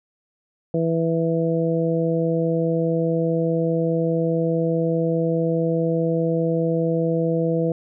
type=harmonic tone; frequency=164.81 Hz; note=E3; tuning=in tune; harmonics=1 / 2 / 3 / 4; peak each=-22 / -25 / -22 / -30 dBFS; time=0.74-7.72 s; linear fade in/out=2 ms; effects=none